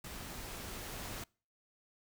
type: noise with level ramp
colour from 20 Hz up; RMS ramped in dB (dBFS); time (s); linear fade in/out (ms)
pink; -46 to -43; 0.04-1.24; 5
effects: noise-tail reverb RT60 0.4 s tail -26 dB re dry